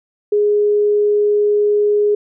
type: tone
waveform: sine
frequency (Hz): 415.3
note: G#4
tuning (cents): 0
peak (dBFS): -11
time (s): 0.32-2.15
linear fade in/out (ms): 5
effects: none